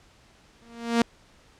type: tone with exponential growth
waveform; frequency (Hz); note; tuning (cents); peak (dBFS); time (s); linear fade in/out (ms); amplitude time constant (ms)
sawtooth; 233.3; A#3; +2; -12; 0.62-1.02; 2; 86
effects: pink hiss -57 dBFS RMS until 1.59 s + low-pass 7000 Hz 12 dB/octave